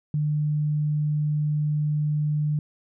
sine tone, 150 Hz, D3, 37 cents sharp, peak -21 dBFS, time 0.14-2.59 s, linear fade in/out 2 ms, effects none

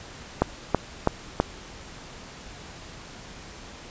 click train, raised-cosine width 1 ms, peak -4 dBFS, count 4, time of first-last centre 0.42-1.4 s, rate 3.06 Hz, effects pink hiss -43 dBFS RMS until 3.9 s + resampled to 16000 Hz

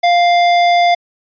square tone, 698.5 Hz, F5, in tune, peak -9 dBFS, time 0.03-0.95 s, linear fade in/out 10 ms, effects resampled to 11025 Hz

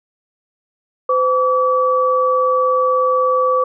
sine tone pair together, 511 / 1147.2 Hz, C5 / D6, -41 / -41 cents, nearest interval octave + major second, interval 1400 cents, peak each -15 dBFS, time 1.09-3.64 s, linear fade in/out 5 ms, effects none

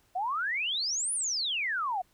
sine exponential two-way sweep, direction up then down, 698.5 to 10110 to 698.5 Hz, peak -28 dBFS, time 0.15-2.02 s, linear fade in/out 10 ms, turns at 1.13 s, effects pink hiss -67 dBFS RMS until 2.13 s

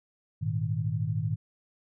sine chord, Ab suspended second, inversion none, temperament just, 103.83 / 116.8 / 155.74 Hz, Ab2 / Bb2 / Eb3, 0 / +4 / +2 cents, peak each -31 dBFS, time 0.41-1.36 s, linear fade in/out 20 ms, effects none

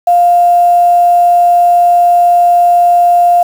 sine tone with quantisation, 701 Hz, F5, 6 cents sharp, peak -4 dBFS, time 0.07-3.43 s, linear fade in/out 5 ms, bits 5, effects none

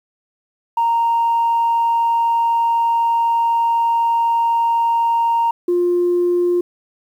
sine tone pair in turn, 928 / 352.4 Hz, A#5 / F4, -8 / +16 cents, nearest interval octave + perfect fourth, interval 1676 cents, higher first, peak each -12 dBFS, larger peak neither, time 0.77-5.51 / 5.68-6.61 s, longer first, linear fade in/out 5 ms, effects tanh soft clip ceiling -10 dBFS + 8-bit

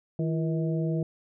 harmonic tone with a mistuned harmonic, 159.7 Hz, D#3, 45 cents sharp, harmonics 1 / 2 / 3 / 4, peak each -26 / -32 / -36 / -38 dBFS, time 0.19-1.03 s, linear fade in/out 2 ms, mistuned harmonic 2, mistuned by +91 cents, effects none

